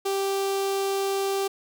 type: tone with notch filter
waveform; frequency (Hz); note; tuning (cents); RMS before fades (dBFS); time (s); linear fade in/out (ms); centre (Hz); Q
sawtooth; 391.8; G4; -1; -26; 0.05-1.48; 10; 1800; 1.5
effects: none